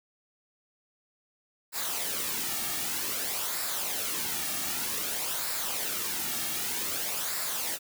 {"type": "noise with flanger", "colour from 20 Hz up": "white", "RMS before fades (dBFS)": -32, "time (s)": [1.72, 7.79], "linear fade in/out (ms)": 50, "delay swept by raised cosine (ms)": [0.32, 2.02], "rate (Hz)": 0.53, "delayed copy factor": -0.55, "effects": []}